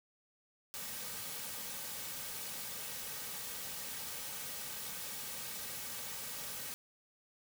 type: noise with comb filter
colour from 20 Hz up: white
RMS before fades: -43 dBFS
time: 0.74-6.74 s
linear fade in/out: 0 ms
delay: 2.9 ms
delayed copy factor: -0.55
effects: none